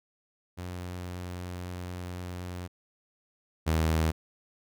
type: tone pair in turn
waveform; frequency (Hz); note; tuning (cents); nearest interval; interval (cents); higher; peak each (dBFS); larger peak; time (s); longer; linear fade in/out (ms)
sawtooth; 89.6 / 80.12; F2 / E2; +45 / -49; major second; 194; first; -32 / -20; second; 0.57-2.68 / 3.66-4.12; first; 20
effects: none